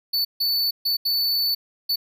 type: tone bursts at uneven times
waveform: square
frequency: 4486 Hz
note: C#8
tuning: 20 cents sharp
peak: -20 dBFS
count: 5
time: 0.13-0.25 / 0.4-0.71 / 0.85-0.97 / 1.05-1.55 / 1.89-1.96 s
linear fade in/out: 10 ms
effects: none